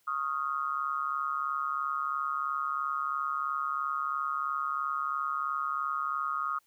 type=tone with amplitude modulation; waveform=sine; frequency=1244.5 Hz; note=D#6; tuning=in tune; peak=-25 dBFS; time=0.07-6.59 s; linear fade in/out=10 ms; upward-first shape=sine; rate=143 Hz; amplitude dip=95%; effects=white hiss -70 dBFS RMS until 6.66 s